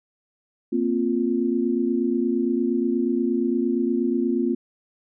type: chord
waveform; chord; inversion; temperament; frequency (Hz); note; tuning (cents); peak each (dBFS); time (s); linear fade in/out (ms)
sine; Bb suspended second; none; equal; 233.1 / 261.6 / 349.2; Bb3 / C4 / F4; 0 / 0 / 0; -24; 0.72-4.55; 10
effects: none